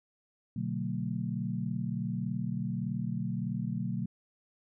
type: chord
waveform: sine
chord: B minor seventh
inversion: none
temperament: equal with one note detuned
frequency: 123.47 / 146.83 / 185 / 224.8 Hz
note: B2 / D3 / F#3 / A3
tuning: 0 / 0 / 0 / +37 cents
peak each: -36 / -38 / -35 / -37 dBFS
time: 0.56-4.06 s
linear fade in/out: 5 ms
effects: none